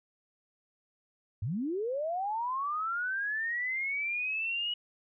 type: linear sweep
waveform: sine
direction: up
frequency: 87.31 to 2925 Hz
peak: -30 dBFS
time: 1.42-4.74 s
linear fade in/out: 5 ms
effects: none